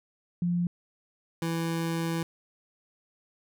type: tone pair in turn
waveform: sine / 25% pulse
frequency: 174.61 / 165.62 Hz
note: F3 / E3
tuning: 0 / +8 cents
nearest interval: minor second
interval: 92 cents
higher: first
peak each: -24 dBFS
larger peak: neither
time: 0.42-0.67 / 1.42-2.23 s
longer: second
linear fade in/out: 2 ms
effects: none